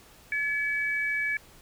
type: tone pair together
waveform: sine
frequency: 1710 / 2283 Hz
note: A6 / D7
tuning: -50 / -50 cents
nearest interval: perfect fourth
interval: 500 cents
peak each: -29 / -28 dBFS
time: 0.32-1.37 s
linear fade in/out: 2 ms
effects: pink hiss -54 dBFS RMS until 1.61 s